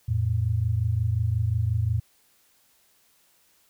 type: tone pair together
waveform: sine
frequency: 87.31 / 112.93 Hz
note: F2 / A2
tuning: 0 / +46 cents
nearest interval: major third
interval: 446 cents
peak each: -26 / -23 dBFS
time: 0.08-2 s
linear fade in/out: 10 ms
effects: white hiss -63 dBFS RMS until 3.69 s